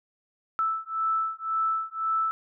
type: beating tone pair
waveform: sine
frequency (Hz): 1316 / 1317.9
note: E6 / E6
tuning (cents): -3 / -1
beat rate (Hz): 1.9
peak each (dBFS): -28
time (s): 0.59-2.31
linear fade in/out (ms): 0
effects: none